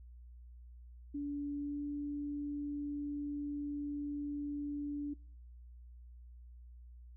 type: tone with pitch glide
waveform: sine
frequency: 287.5 to 289.8 Hz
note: D4 to D4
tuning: -37 to -23 cents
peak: -36 dBFS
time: 1.14-5.14 s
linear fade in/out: 10 ms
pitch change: +14 cents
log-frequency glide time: 1.56-1.83 s
effects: noise-tail reverb RT60 0.5 s tail -24 dB re dry + added 60 Hz sine -51 dBFS peak until 7.16 s